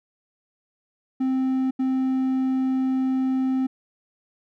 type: tone bursts at uneven times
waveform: triangle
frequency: 261.6 Hz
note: C4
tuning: in tune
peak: -18 dBFS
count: 2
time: 1.2-1.71 / 1.79-3.67 s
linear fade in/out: 10 ms
effects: none